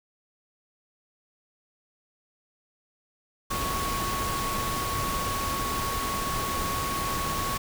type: tone in noise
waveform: sine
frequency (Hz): 1108.7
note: C#6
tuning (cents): 0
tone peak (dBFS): -30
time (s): 3.5-7.58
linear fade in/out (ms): 10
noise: pink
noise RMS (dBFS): -31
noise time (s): 3.5-7.58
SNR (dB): -2
effects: none